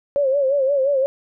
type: tone with vibrato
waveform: sine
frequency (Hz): 549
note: C#5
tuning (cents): -17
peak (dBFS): -15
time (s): 0.16-1.06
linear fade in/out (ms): 0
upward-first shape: sine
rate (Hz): 5.7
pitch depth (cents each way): 89
effects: none